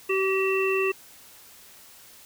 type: harmonic tone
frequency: 383.9 Hz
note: G4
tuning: 36 cents flat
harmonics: 1 / 3 / 5 / 7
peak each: -23 / -32 / -35 / -27 dBFS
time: 0.09-0.92 s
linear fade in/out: 10 ms
effects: white hiss -50 dBFS RMS until 2.25 s